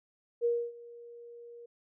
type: tone with ADSR envelope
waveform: sine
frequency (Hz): 472.8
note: A#4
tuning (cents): +24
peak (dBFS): -24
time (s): 0.41-1.66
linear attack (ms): 39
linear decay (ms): 270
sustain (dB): -22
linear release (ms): 7
effects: none